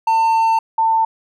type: tone pair in turn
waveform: triangle / sine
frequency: 899 / 895.8 Hz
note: A5 / A5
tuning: +37 / +31 cents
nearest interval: unison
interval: 6 cents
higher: first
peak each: -10 / -12 dBFS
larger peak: first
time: 0.07-0.59 / 0.78-1.05 s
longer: first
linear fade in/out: 5 ms
effects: none